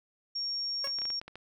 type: tone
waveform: sine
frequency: 5540 Hz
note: F8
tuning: 15 cents flat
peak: -31 dBFS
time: 0.35-1.2 s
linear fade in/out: 10 ms
type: tone with exponential decay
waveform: 15% pulse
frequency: 554.4 Hz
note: C#5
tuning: in tune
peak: -27 dBFS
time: 0.84-0.94 s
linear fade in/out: 5 ms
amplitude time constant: 20 ms
type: clicks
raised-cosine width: 0.3 ms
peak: -28 dBFS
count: 8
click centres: 0.873 / 0.987 / 1.018 / 1.054 / 1.103 / 1.215 / 1.28 / 1.356 s
effects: none